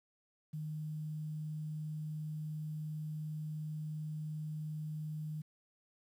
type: tone with quantisation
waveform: sine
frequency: 153.8 Hz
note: D#3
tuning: 20 cents flat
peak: -38 dBFS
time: 0.53-5.42 s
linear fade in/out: 10 ms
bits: 11
effects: none